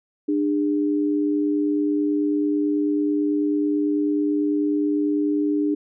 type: tone pair together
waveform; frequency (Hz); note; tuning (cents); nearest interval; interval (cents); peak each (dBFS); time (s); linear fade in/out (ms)
sine; 298.5 / 407.7; D4 / G#4; +28 / -32; perfect fourth; 540; -19 / -27; 0.28-5.75; 10
effects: none